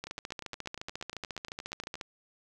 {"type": "two click trains", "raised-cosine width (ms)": 0.2, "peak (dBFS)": [-24, -20], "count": [17, 29], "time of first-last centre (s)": [[0.07, 1.955], [0.04, 2.012]], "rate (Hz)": [8.49, 14.2], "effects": []}